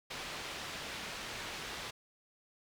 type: low-pass noise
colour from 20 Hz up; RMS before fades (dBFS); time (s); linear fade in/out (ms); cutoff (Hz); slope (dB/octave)
white; -43; 0.1-1.91; 10; 3800; 12
effects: none